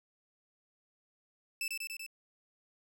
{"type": "tone with echo", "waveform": "sawtooth", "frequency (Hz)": 2637, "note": "E7", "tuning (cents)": 0, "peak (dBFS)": -30, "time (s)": [1.61, 1.68], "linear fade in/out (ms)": 2, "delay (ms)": 96, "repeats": 4, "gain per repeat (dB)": -2, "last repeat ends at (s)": 2.064, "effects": []}